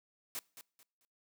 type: noise with echo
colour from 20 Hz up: white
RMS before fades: -40 dBFS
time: 0.35-0.39 s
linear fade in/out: 0 ms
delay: 220 ms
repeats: 3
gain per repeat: -11 dB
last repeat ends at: 1.05 s
effects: noise-tail reverb RT60 0.5 s tail -25 dB re dry + high-pass 150 Hz 12 dB/octave